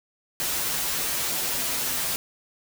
white noise with comb filter, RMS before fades -27 dBFS, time 0.4-2.16 s, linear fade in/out 0 ms, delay 9.8 ms, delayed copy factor -0.8, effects none

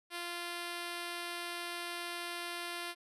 5% pulse tone, 346.9 Hz, F4, 12 cents flat, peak -27 dBFS, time 0.1-2.95 s, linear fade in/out 50 ms, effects resampled to 32000 Hz

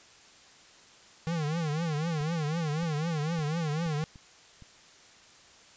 square tone with vibrato, 158.4 Hz, D#3, 31 cents sharp, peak -29 dBFS, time 1.27-4.04 s, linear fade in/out 0 ms, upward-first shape triangle, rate 4 Hz, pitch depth 170 cents each way
clicks, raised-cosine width 5 ms, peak -37 dBFS, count 6, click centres 2.211 / 2.832 / 3.39 / 3.863 / 4.158 / 4.623 s
effects white hiss -55 dBFS RMS until 5.76 s + resampled to 16000 Hz

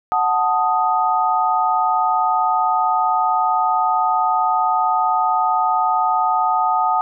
sine chord, D# diminished, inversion first, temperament equal, 740 / 880 / 1244.5 Hz, F#5 / A5 / D#6, 0 / 0 / 0 cents, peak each -19 dBFS, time 0.12-7.01 s, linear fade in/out 0 ms, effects none

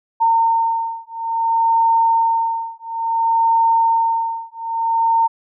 sine beating tone pair, 912 / 912.58 Hz, A#5 / A#5, -38 / -37 cents, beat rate 0.58 Hz, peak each -17 dBFS, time 0.2-5.28 s, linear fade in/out 20 ms, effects none

